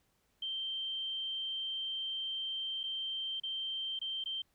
sine tone with dropouts, 3136 Hz, G7, in tune, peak -35 dBFS, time 0.42-4.42 s, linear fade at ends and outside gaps 5 ms, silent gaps 2.833-2.837 / 3.4-3.434 / 3.991-4.014 / 4.24-4.258 s, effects pink hiss -75 dBFS RMS until 4.54 s

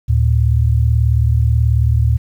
sine tone pair together, 75 / 113.47 Hz, D2 / A#2, +37 / -46 cents, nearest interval perfect fifth, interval 717 cents, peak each -13 dBFS, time 0.08-2.18 s, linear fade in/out 20 ms, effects 8-bit

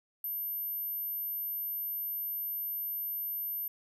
sine tone, 13000 Hz, G#9, 38 cents flat, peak -33 dBFS, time 0.24-3.68 s, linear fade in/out 2 ms, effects none

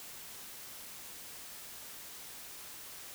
silence, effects white hiss -48 dBFS RMS until 3.14 s

